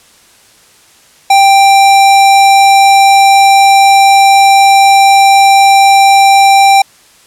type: tone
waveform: square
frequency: 787 Hz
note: G5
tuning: 7 cents sharp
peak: -3 dBFS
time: 1.3-6.82 s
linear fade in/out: 5 ms
effects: white hiss -43 dBFS RMS until 7.26 s + low-pass 10000 Hz 12 dB/octave